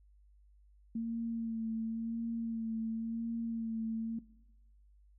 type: tone with vibrato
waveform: sine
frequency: 227.1 Hz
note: A#3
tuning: 45 cents flat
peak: -33 dBFS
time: 0.95-4.19 s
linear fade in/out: 5 ms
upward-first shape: sine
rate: 0.94 Hz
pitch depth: 26 cents each way
effects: noise-tail reverb RT60 0.9 s tail -18 dB re dry + added 50 Hz sine -60 dBFS peak until 5.18 s